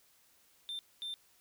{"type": "tone bursts at uneven times", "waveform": "sine", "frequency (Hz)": 3580, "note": "A7", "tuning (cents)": 29, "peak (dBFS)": -35, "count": 2, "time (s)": [[0.69, 0.79], [1.02, 1.14]], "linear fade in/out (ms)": 0, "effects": ["tanh soft clip ceiling -37 dBFS", "white hiss -67 dBFS RMS until 1.4 s"]}